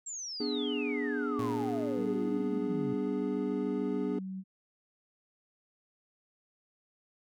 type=exponential sweep; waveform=sine; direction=down; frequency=7620 to 126 Hz; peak=-37 dBFS; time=0.06-2.94 s; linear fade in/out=10 ms
type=chord; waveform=triangle; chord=G# diminished; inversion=first; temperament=equal; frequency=246.9 / 293.7 / 415.3 Hz; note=B3 / D4 / G#4; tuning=0 / 0 / 0 cents; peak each=-33 dBFS; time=0.4-4.19 s; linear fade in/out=5 ms
type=tone with exponential decay; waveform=sawtooth; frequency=114.5 Hz; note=A#2; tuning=31 cents flat; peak=-32 dBFS; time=1.39-3.51 s; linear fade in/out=0 ms; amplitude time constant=460 ms
type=tone with pitch glide; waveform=sine; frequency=193.2 to 189.44 Hz; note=G3 to F#3; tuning=-25 to +41 cents; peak=-36 dBFS; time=1.95-4.44 s; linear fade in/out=50 ms; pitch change=-34 cents; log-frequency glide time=3.77-4.08 s
effects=none